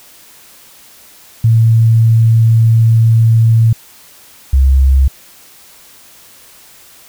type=tone pair in turn; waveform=sine; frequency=113.4 / 66.9 Hz; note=A#2 / C2; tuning=-47 / +39 cents; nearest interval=major sixth; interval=914 cents; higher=first; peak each=-5 dBFS; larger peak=neither; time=1.44-3.73 / 4.53-5.08 s; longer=first; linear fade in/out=5 ms; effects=white hiss -41 dBFS RMS until 7.08 s